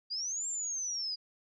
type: linear two-way sweep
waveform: sine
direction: up then down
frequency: 4699 to 7459 to 4838 Hz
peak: -33 dBFS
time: 0.1-1.16 s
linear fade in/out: 20 ms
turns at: 0.47 s
effects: none